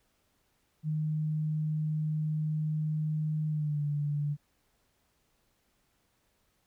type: tone with pitch glide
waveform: sine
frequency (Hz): 154.2 to 146.3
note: D#3 to D3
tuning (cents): -15 to -6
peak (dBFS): -28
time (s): 0.83-4.37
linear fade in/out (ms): 50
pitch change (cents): -91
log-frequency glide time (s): 3.48-3.83
effects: pink hiss -73 dBFS RMS until 6.66 s